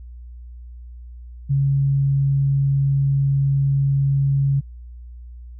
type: tone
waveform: sine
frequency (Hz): 138.4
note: C#3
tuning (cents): -2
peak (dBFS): -15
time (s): 1.49-4.61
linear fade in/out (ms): 20
effects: added 60 Hz sine -35 dBFS peak until 5.59 s